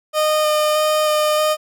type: tone with vibrato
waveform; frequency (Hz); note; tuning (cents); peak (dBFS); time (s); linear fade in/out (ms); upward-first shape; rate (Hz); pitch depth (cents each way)
30% pulse; 611; D#5; -32; -12; 0.13-1.57; 50; square; 1.6; 9
effects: none